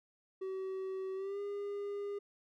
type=tone with pitch glide; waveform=triangle; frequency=380.4 to 405.4 Hz; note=F#4 to G#4; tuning=+48 to -42 cents; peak=-35 dBFS; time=0.41-2.19 s; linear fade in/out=10 ms; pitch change=+110 cents; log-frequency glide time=1.15-1.4 s; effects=none